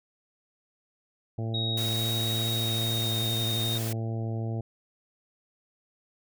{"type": "harmonic tone", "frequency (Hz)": 112.8, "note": "A2", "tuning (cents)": 44, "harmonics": [1, 2, 3, 4, 5, 6, 7], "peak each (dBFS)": [-29, -38, -40, -43, -46, -44, -49], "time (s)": [1.38, 4.61], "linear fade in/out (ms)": 5}
{"type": "tone with pitch glide", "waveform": "sine", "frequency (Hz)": [3783, 3707], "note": ["A#7", "A#7"], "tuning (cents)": [25, -10], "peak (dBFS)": -29, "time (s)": [1.54, 3.78], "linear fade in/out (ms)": 5, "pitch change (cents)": -35, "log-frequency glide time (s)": [2.39, 3.2]}
{"type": "noise", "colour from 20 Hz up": "white", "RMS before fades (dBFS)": -37, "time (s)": [1.77, 3.93], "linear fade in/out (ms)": 5}
{"effects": []}